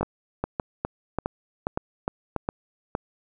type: two click trains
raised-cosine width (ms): 1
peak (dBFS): -11 / -11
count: 6 / 7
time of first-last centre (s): 0.01-2.951 / 0.03-2.489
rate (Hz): 1.7 / 2.44
effects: none